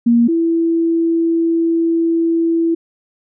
sine tone pair in turn, 235.5 / 331.8 Hz, A#3 / E4, +18 / +11 cents, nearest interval tritone, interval 593 cents, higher second, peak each -8 / -12 dBFS, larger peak first, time 0.06-0.28 / 0.28-2.75 s, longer second, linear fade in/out 10 ms, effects none

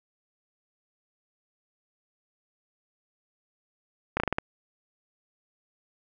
slowing click train, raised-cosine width 0.5 ms, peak -10 dBFS, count 6, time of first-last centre 4.17-4.385 s, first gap 30 ms, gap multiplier 1.18, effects none

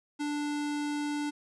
square tone, 293.7 Hz, D4, in tune, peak -31 dBFS, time 0.19-1.31 s, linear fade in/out 20 ms, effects resampled to 22050 Hz + 11-bit

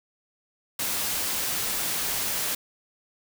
white noise, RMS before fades -28 dBFS, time 0.79-2.55 s, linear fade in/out 5 ms, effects none

